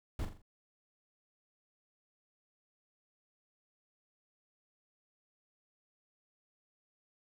brown noise with echo, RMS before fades -35 dBFS, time 0.19-0.25 s, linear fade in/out 2 ms, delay 42 ms, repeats 4, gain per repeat -7 dB, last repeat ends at 0.418 s, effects none

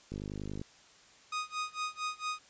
click train, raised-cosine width 3 ms, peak -27 dBFS, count 26, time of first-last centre 0.12-0.615 s, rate 50.5 Hz
sawtooth tone with tremolo, 1244 Hz, D#6, 1 cent flat, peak -28 dBFS, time 1.32-2.39 s, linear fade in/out 5 ms, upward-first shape sine, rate 4.4 Hz, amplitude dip 95%
effects white hiss -59 dBFS RMS until 2.49 s + resampled to 16000 Hz

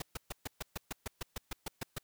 pink noise bursts, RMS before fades -38 dBFS, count 14, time 0-1.984 s, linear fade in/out 5 ms, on 21 ms, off 130 ms, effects white hiss -75 dBFS RMS until 2.03 s

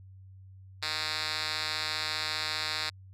5% pulse tone with band-pass filter, 155 Hz, D#3, 6 cents flat, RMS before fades -33 dBFS, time 0.82-2.9 s, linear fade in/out 10 ms, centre 3700 Hz, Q 2.4, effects added 95 Hz sine -48 dBFS peak until 3.13 s

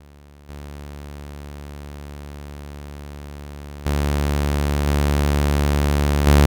sawtooth tone with level steps, 72.3 Hz, D2, 27 cents flat, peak -40 / -29 / -14 / -12 / -6 dBFS, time 0-6.46 s, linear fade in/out 5 ms, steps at 0.49 / 3.86 / 4.87 / 6.27 s, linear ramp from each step 2 ms, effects none

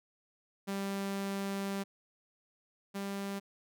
sawtooth tone pair in turn, 197 / 198.08 Hz, G3 / G3, +9 / +18 cents, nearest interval unison, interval 9 cents, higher second, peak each -30 / -32 dBFS, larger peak first, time 0.67-1.84 / 2.94-3.4 s, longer first, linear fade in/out 20 ms, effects none

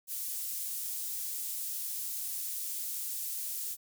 pink high-pass noise, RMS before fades -37 dBFS, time 0.07-3.77 s, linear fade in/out 50 ms, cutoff 10000 Hz, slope 12 dB/octave, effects none

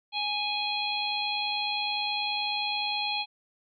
harmonic tone, 830.6 Hz, G#5, in tune, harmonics 1 / 3 / 4 / 5, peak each -33 / -33 / -33 / -33 dBFS, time 0.12-3.26 s, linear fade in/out 50 ms, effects none

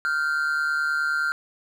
triangle tone pair together, 1396.9 / 1546.4 Hz, F6 / G6, 0 / -24 cents, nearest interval major second, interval 176 cents, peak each -21 / -26 dBFS, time 0.05-1.32 s, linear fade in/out 0 ms, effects none

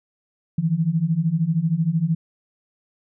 sine beating tone pair, 155.56 / 168.56 Hz, D#3 / E3, 0 / +39 cents, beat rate 13 Hz, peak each -22 / -20 dBFS, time 0.58-2.15 s, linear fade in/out 5 ms, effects none

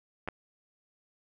clicks, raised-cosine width 0.5 ms, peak -24 / -18 dBFS, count 2, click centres 0.276 / 0.286 s, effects none

